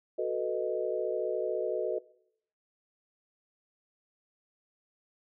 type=chord; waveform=sine; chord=B dominant seventh; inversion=second; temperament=equal; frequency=370 / 440 / 493.9 / 622.3 Hz; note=F#4 / A4 / B4 / D#5; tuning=0 / 0 / 0 / 0 cents; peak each=-34 dBFS; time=0.18-1.99 s; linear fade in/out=10 ms; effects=noise-tail reverb RT60 0.7 s tail -21 dB re dry